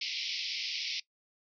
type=band-pass noise; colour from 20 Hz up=white; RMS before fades=-36 dBFS; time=0.01-1 s; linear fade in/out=5 ms; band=2100 to 5500 Hz; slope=96 dB/octave; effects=noise-tail reverb RT60 0.1 s tail -20 dB re dry